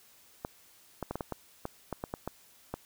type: clicks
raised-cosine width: 1 ms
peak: -20 dBFS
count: 12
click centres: 0.449 / 1.027 / 1.11 / 1.156 / 1.208 / 1.323 / 1.654 / 1.927 / 2.039 / 2.139 / 2.276 / 2.74 s
effects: white hiss -60 dBFS RMS until 2.85 s